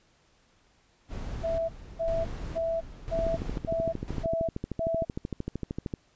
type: noise with tremolo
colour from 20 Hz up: brown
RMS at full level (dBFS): -35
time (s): 1.08-4.27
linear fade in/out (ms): 50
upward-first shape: square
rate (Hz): 1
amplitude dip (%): 65
type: tone bursts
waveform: sine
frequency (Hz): 660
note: E5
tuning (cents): +2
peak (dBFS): -26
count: 7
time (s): 1.43-5.05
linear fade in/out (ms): 20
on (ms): 260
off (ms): 300
type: click train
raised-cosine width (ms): 3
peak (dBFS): -19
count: 37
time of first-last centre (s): 3.19-5.938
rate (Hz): 13.1
effects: pink hiss -65 dBFS RMS until 6.15 s + resampled to 16000 Hz